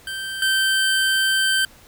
25% pulse tone pair in turn, 1560 / 1554.4 Hz, G6 / G6, -9 / -15 cents, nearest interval unison, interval 6 cents, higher first, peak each -23 / -13 dBFS, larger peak second, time 0.07-0.42 / 0.42-1.65 s, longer second, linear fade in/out 2 ms, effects pink hiss -49 dBFS RMS until 1.87 s

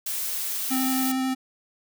blue noise, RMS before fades -29 dBFS, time 0.06-1.12 s, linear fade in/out 5 ms
square tone with vibrato, 261.3 Hz, C4, 2 cents flat, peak -24 dBFS, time 0.7-1.35 s, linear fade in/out 20 ms, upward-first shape sine, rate 11 Hz, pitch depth 10 cents each way
effects none

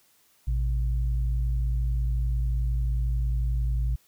sine tone pair together, 57.2 / 128.4 Hz, A#1 / C3, -32 / -32 cents, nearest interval octave + major second, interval 1400 cents, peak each -23 / -32 dBFS, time 0.47-3.96 s, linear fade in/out 10 ms, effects white hiss -63 dBFS RMS until 4.07 s

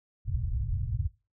white low-pass noise, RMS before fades -30 dBFS, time 0.25-1.08 s, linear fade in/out 20 ms, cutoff 120 Hz, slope 48 dB/octave, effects noise-tail reverb RT60 0.3 s tail -22 dB re dry

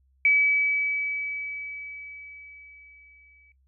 sine tone with exponential decay, 2288 Hz, D7, 46 cents flat, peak -16 dBFS, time 0.25-3.52 s, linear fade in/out 2 ms, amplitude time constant 710 ms, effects noise-tail reverb RT60 0.1 s tail -17 dB re dry + added 66 Hz sine -61 dBFS peak until 3.67 s

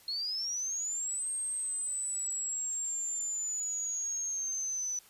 sine linear two-way sweep, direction up then down, 4243 to 8460 to 5970 Hz, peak -32 dBFS, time 0.08-4.99 s, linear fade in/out 2 ms, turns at 1.31 s, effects white hiss -59 dBFS RMS until 5.09 s + resampled to 32000 Hz

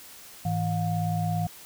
sine tone cluster, 104.5 / 162.4 / 715 Hz, G#2 / E3 / F5, +11 / -26 / +41 cents, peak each -29 / -27 / -31 dBFS, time 0.45-1.47 s, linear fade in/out 5 ms, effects white hiss -47 dBFS RMS until 1.65 s

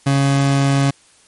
30% pulse tone, 138.59 Hz, C#3, in tune, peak -10 dBFS, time 0.06-0.91 s, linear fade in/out 10 ms, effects white hiss -51 dBFS RMS until 1.27 s + MP3 48 kbps

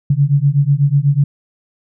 sine beating tone pair, 138 / 146.1 Hz, C#3 / D3, -7 / -9 cents, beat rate 8.1 Hz, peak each -13 dBFS, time 0.1-1.24 s, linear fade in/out 5 ms, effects none

